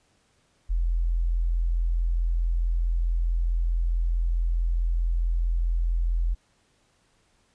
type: tone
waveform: sine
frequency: 42.31 Hz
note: E1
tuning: 46 cents sharp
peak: -21 dBFS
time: 0.69-6.35 s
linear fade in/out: 20 ms
effects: pink hiss -66 dBFS RMS until 7.54 s + resampled to 22050 Hz